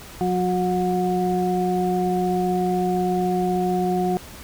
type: harmonic tone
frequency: 181.6 Hz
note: F#3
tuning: 32 cents flat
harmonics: 1 / 2 / 4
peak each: -23 / -23 / -24 dBFS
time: 0.21-4.17 s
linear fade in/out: 0 ms
effects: added 69 Hz sine -49 dBFS peak until 4.43 s + pink hiss -41 dBFS RMS until 4.43 s